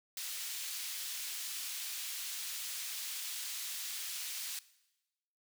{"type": "high-pass noise", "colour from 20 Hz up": "pink", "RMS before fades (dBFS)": -41, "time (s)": [0.17, 4.59], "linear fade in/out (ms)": 2, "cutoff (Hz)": 3200, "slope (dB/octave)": 12, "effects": ["noise-tail reverb RT60 1.0 s tail -19 dB re dry"]}